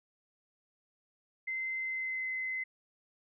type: tone with pitch glide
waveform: sine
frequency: 2069 to 2049 Hz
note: C7 to C7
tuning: -20 to -37 cents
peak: -33 dBFS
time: 1.47-2.64 s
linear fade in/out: 10 ms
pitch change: -17 cents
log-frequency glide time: 1.77-2.29 s
effects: none